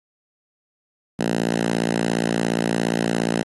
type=tone with high-pass filter; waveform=5% pulse; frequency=57.2 Hz; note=A#1; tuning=32 cents flat; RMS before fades=-22 dBFS; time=1.19-3.43 s; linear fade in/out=5 ms; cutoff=190 Hz; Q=2.1; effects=AAC 32 kbps

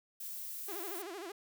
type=noise; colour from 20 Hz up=violet; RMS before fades=-43 dBFS; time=0.2-1.02 s; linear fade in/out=5 ms
type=tone with vibrato; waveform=sawtooth; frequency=370 Hz; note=F#4; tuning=in tune; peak=-38 dBFS; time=0.68-1.32 s; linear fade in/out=5 ms; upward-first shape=sine; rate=13 Hz; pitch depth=200 cents each way
effects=none

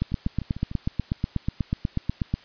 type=two click trains; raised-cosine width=5 ms; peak=-11 / -21 dBFS; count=20 / 5; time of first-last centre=0.02-2.34 / 0.12-0.714 s; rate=8.19 / 6.73 Hz; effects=white hiss -51 dBFS RMS until 2.44 s + resampled to 11025 Hz

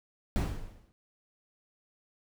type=noise with exponential decay; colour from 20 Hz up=brown; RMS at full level=-24 dBFS; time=0.36-0.92 s; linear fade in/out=0 ms; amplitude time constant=120 ms; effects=none

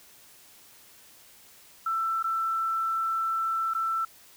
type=tone with dropouts; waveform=sine; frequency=1333 Hz; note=E6; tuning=19 cents sharp; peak=-25 dBFS; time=1.86-4.05 s; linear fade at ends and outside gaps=5 ms; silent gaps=2.227-2.241 / 3.737-3.748 s; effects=white hiss -54 dBFS RMS until 4.36 s

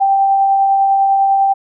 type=tone with tremolo; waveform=sine; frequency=784 Hz; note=G5; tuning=in tune; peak=-8 dBFS; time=0-1.54 s; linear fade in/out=20 ms; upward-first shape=triangle; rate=10 Hz; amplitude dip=25%; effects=none

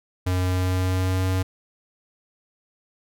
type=tone with pitch glide; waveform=square; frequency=91.5 to 93.37 Hz; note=F#2 to F#2; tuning=-19 to +16 cents; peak=-21 dBFS; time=0.26-1.43 s; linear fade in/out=10 ms; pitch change=+35 cents; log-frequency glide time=0.44-1.25 s; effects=none

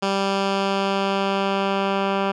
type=tone with low-pass filter sweep; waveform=10% pulse; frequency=196 Hz; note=G3; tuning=in tune; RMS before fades=-22 dBFS; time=0.02-2.32 s; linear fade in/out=10 ms; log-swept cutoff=5100 to 2500 Hz; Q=1.1; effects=none

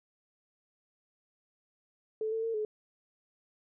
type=tone with pitch steps; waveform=sine; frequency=436.6 / 447.5 / 454.5 / 427 Hz; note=A4 / A4 / A#4 / G#4; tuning=-13 / +29 / -44 / +48 cents; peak=-30 dBFS; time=2.21-2.65 s; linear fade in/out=2 ms; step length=110 ms; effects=none

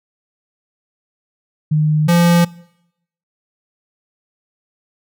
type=tone pair in turn; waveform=sine / square; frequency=153 / 172.1 Hz; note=D#3 / F3; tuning=-29 / -25 cents; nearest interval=major second; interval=204 cents; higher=second; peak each=-11 / -10 dBFS; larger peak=second; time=1.71-2.08 / 2.08-2.45 s; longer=neither; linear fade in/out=10 ms; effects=noise-tail reverb RT60 0.8 s tail -23 dB re dry

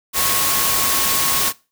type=tone in noise; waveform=sine; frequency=1095 Hz; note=C#6; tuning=22 cents flat; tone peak=-27 dBFS; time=0.13-1.53 s; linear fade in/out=50 ms; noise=white; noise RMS=-18 dBFS; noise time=0.13-1.53 s; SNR=-12 dB; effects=noise-tail reverb RT60 0.3 s tail -21 dB re dry

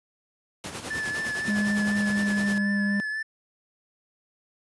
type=noise with tremolo; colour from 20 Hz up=pink; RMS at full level=-33 dBFS; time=0.64-2.58 s; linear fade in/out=0 ms; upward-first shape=sine; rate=9.8 Hz; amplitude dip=60%
type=tone with vibrato; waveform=triangle; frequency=1741 Hz; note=A6; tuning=19 cents flat; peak=-26 dBFS; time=0.9-3.23 s; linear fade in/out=10 ms; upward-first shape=triangle; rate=4 Hz; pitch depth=33 cents each way
type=clicks; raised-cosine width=3 ms; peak=-26 dBFS; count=4; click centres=1.076 / 1.108 / 2.234 / 2.434 s
type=tone with pitch glide; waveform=triangle; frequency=206.4 to 202.3 Hz; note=G#3 to G#3; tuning=-10 to -45 cents; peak=-21 dBFS; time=1.48-3 s; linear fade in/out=0 ms; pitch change=-35 cents; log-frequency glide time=1.83-2.51 s
effects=high-pass 100 Hz 12 dB/octave + resampled to 24000 Hz

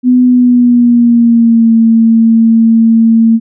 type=tone with pitch glide; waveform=sine; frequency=250 to 226.6 Hz; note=B3 to A#3; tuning=+21 to -49 cents; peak=-3 dBFS; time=0.03-3.4 s; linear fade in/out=50 ms; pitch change=-170 cents; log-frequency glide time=0.24-1.73 s; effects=none

